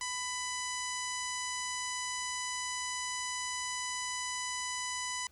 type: harmonic tone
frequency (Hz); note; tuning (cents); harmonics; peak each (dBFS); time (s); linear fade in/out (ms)
997; B5; +16; 1 / 2 / 3 / 4 / 5 / 6 / 7 / 8 / 9 / 10; -40 / -41 / -45 / -47 / -45 / -43 / -43 / -48 / -50 / -49; 0.01-5.27; 2
effects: added 67 Hz sine -65 dBFS peak until 5.31 s + pink hiss -65 dBFS RMS until 5.31 s